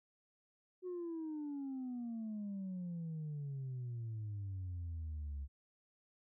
sine exponential sweep, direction down, 370 to 68 Hz, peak -38 dBFS, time 0.82-5.48 s, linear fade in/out 50 ms, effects tanh soft clip ceiling -38 dBFS

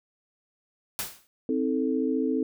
white noise with exponential decay, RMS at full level -28 dBFS, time 0.99-1.27 s, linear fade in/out 0 ms, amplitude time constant 60 ms
sine chord, A diminished, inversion first, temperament equal with one note detuned, 261.6 / 316.2 / 440 Hz, C4 / Eb4 / A4, 0 / +28 / 0 cents, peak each -26 / -29 / -29 dBFS, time 1.49-2.43 s, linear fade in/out 2 ms
effects none

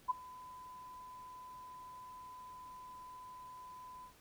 sine tone with ADSR envelope, 1006 Hz, B5, 32 cents sharp, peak -27 dBFS, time 0.08-4.13 s, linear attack 23 ms, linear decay 16 ms, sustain -22 dB, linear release 90 ms, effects pink hiss -64 dBFS RMS until 4.2 s

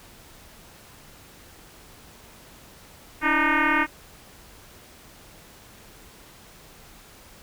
sine tone with frequency modulation, 324.7 Hz, E4, 26 cents flat, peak -18 dBFS, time 3.21-3.87 s, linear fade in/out 50 ms, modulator 306 Hz, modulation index 6.7, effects pink hiss -49 dBFS RMS until 7.42 s

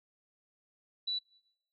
sine tone, 3951 Hz, B7, in tune, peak -31 dBFS, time 1.07-1.19 s, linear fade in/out 10 ms, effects noise-tail reverb RT60 0.8 s tail -24 dB re dry

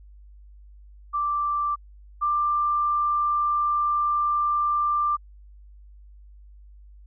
sine tone pair in turn, 1174.7 / 1184.9 Hz, D6 / D6, 0 / +15 cents, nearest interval unison, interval 15 cents, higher second, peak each -22 / -20 dBFS, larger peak second, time 1.13-1.76 / 2.21-5.17 s, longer second, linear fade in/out 20 ms, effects added 50 Hz sine -45 dBFS peak until 7.06 s

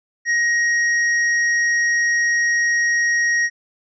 triangle tone with tanh clipping, 1883 Hz, A#6, 17 cents sharp, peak -17 dBFS, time 0.25-3.5 s, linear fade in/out 50 ms, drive 14 dB, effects resampled to 16000 Hz

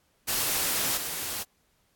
white noise with level steps, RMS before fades -27 / -33 dBFS, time 0.27-1.44 s, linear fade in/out 20 ms, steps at 0.97 s, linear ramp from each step 2 ms, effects pink hiss -69 dBFS RMS until 1.95 s + AAC 64 kbps

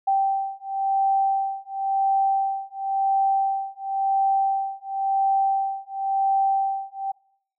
sine beating tone pair, 780 / 780.95 Hz, G5 / G5, -9 / -7 cents, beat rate 0.95 Hz, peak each -23 dBFS, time 0.07-7.12 s, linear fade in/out 10 ms, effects noise-tail reverb RT60 0.7 s tail -24 dB re dry

